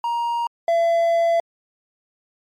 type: tone pair in turn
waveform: triangle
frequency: 941 / 673.7 Hz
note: A#5 / E5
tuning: +16 / +38 cents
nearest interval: tritone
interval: 578 cents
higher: first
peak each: -18 / -13 dBFS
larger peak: second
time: 0.04-0.47 / 0.68-1.4 s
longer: second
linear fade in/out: 2 ms
effects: MP3 64 kbps